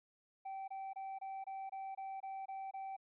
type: tone bursts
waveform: triangle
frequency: 774 Hz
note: G5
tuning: 22 cents flat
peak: -40 dBFS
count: 10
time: 0.45-2.966 s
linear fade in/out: 10 ms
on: 230 ms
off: 24 ms
effects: resampled to 8000 Hz